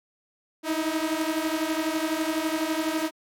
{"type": "beating tone pair", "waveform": "sawtooth", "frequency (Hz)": [311.1, 323.1], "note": ["D#4", "E4"], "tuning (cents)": [0, -35], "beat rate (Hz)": 12, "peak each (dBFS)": -24, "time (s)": [0.63, 3.11], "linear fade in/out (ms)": 50, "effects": ["AAC 64 kbps"]}